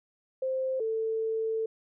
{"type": "tone pair in turn", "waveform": "sine", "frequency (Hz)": [523.3, 444.8], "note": ["C5", "A4"], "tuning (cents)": [0, 19], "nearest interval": "minor third", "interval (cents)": 281, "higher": "first", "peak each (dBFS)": -27, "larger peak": "neither", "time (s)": [[0.42, 0.8], [0.8, 1.66]], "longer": "second", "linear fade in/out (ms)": 5, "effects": []}